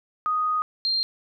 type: tone pair in turn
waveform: sine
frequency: 1244.5 / 4186 Hz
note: D#6 / C8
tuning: 0 / 0 cents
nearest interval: octave + major sixth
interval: 2100 cents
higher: second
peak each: -21 dBFS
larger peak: neither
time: 0.26-0.62 / 0.85-1.03 s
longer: first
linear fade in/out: 0 ms
effects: none